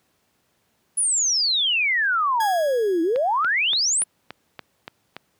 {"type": "exponential two-way sweep", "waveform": "sine", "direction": "down then up", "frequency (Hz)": [10320, 318.1, 10320], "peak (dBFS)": -18, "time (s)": [0.97, 4.04], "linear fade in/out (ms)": 10, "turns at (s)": 3.02}
{"type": "tone with exponential decay", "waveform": "sawtooth", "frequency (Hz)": 1661.2, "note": "G#6", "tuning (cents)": 0, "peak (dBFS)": -22, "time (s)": [2.4, 3.55], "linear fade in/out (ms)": 5, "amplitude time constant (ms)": 250}
{"type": "click train", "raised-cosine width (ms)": 0.3, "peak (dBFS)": -17, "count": 8, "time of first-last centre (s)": [3.16, 5.166], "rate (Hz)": 3.49}
{"effects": ["pink hiss -67 dBFS RMS until 5.39 s", "high-pass 100 Hz 12 dB/octave"]}